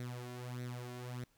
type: tone with flanger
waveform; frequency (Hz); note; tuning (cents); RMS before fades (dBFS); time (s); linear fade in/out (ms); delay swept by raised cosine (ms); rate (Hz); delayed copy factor
sawtooth; 123.47; B2; 0; -44; 0-1.24; 0; 0.5 to 2.9; 1.6; +0.7
effects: pink hiss -73 dBFS RMS until 1.37 s